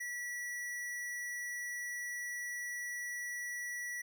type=tone; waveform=square; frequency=1945 Hz; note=B6; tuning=27 cents flat; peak=-39 dBFS; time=0-4.02 s; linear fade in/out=10 ms; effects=none